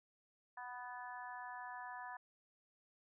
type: harmonic tone with a mistuned harmonic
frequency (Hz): 246.9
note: B3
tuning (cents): 0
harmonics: 3 / 4 / 5 / 6 / 7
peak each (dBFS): -51 / -49 / -58 / -57 / -52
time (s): 0.57-2.17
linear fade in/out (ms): 5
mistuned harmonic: 6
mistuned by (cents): +18
effects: none